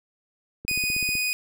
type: click train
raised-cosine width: 3 ms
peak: -24 dBFS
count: 9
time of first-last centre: 0.65-1.153 s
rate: 15.9 Hz
type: tone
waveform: sawtooth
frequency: 2485 Hz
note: D#7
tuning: 3 cents flat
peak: -20 dBFS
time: 0.68-1.33 s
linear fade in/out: 0 ms
effects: none